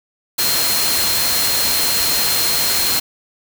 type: tone in noise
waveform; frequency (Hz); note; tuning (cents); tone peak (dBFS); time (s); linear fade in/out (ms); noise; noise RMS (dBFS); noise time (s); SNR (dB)
sine; 4200; C8; +6; -20; 0.38-3; 10; white; -18; 0.38-3; -5
effects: none